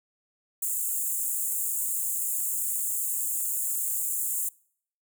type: high-pass noise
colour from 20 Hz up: pink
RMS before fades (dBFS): -29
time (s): 0.62-4.49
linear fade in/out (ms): 5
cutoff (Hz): 7000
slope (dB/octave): 96
effects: noise-tail reverb RT60 0.6 s tail -25 dB re dry